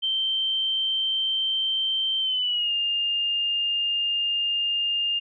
sine tone with pitch glide, 3123 to 2815 Hz, G7 to F7, -7 to +13 cents, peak -22 dBFS, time 0.02-5.2 s, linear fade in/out 20 ms, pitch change -180 cents, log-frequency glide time 2.2-2.73 s, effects none

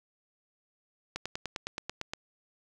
slowing click train, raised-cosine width 0.2 ms, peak -17 dBFS, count 10, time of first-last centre 1.16-2.135 s, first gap 96 ms, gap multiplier 1.03, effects 9-bit

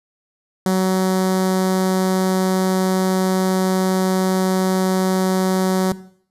sawtooth tone with notch filter, 187.4 Hz, F#3, 22 cents sharp, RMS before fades -17 dBFS, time 0.66-5.92 s, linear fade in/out 2 ms, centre 2600 Hz, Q 1, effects noise-tail reverb RT60 0.6 s tail -17 dB re dry + resampled to 32000 Hz

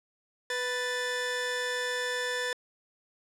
sawtooth tone pair together, 495.3 / 1757.4 Hz, B4 / A6, +5 / -3 cents, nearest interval octave + minor seventh, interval 2192 cents, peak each -29 / -28 dBFS, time 0.5-2.53 s, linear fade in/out 2 ms, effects low-pass 8000 Hz 12 dB/octave

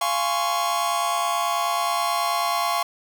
45% pulse chord, Db major seventh, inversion first, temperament just, 693 / 831.5 / 1039.4 / 1108.7 Hz, F5 / Ab5 / C6 / Db6, -14 / +2 / -12 / 0 cents, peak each -26 / -29 / -29 / -25 dBFS, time 0.01-2.83 s, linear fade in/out 5 ms, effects none

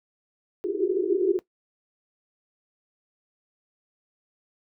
white band-pass noise, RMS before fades -24 dBFS, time 0.64-1.39 s, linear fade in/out 0 ms, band 350 to 400 Hz, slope 96 dB/octave, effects noise-tail reverb RT60 0.1 s tail -17 dB re dry

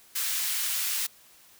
white high-pass noise, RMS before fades -29 dBFS, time 0.15-1.07 s, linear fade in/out 10 ms, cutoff 1600 Hz, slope 12 dB/octave, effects white hiss -56 dBFS RMS until 1.59 s

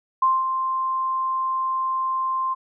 sine tone with ADSR envelope, 1050 Hz, C6, 6 cents sharp, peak -14 dBFS, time 0.22-2.55 s, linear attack 6 ms, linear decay 210 ms, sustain -7 dB, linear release 23 ms, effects none

